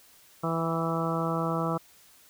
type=harmonic tone with a mistuned harmonic; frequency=164.81 Hz; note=E3; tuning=in tune; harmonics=1 / 2 / 3 / 4 / 5 / 6 / 7 / 8; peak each=-30 / -34 / -34 / -35 / -38 / -38 / -35 / -35 dBFS; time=0.43-1.78 s; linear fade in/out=10 ms; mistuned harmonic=5; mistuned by=-20 cents; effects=white hiss -57 dBFS RMS until 2.29 s